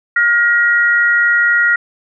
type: tone pair together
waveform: sine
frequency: 1421.9 / 1898 Hz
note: F6 / A#6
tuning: +31 / +31 cents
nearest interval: perfect fourth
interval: 500 cents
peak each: -12 dBFS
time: 0.16-1.76 s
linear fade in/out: 5 ms
effects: none